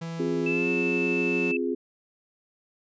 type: tone with pitch glide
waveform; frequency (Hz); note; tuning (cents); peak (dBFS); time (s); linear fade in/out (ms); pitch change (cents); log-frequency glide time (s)
45% pulse; 165.7 to 180.7; E3 to F#3; +9 to -41; -32; 0.01-1.52; 10; +150; 0.47-0.69
type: chord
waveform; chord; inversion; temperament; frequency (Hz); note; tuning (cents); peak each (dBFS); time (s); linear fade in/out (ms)
sine; F minor; second; equal; 261.6 / 349.2 / 415.3; C4 / F4 / Ab4; 0 / 0 / 0; -29; 0.19-1.75; 10
type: tone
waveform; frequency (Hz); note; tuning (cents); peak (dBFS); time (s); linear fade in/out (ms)
sine; 2637; E7; 0; -27; 0.46-1.57; 5
effects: resampled to 16000 Hz